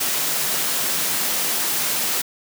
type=high-pass noise; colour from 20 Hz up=white; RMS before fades=-22 dBFS; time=0-2.22 s; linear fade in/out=10 ms; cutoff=130 Hz; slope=96 dB/octave; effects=none